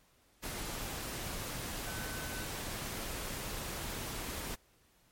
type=tone in noise; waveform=sine; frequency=1517 Hz; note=F#6; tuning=43 cents sharp; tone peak=-46 dBFS; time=1.86-2.46 s; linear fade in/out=20 ms; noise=pink; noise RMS=-40 dBFS; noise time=0.42-4.56 s; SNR=-9 dB; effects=pink hiss -68 dBFS RMS until 5.11 s + MP3 64 kbps